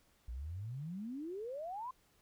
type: exponential sweep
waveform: sine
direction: up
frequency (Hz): 55.5 to 1054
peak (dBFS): -40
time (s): 0.28-1.91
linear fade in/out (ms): 5
effects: pink hiss -71 dBFS RMS until 2.21 s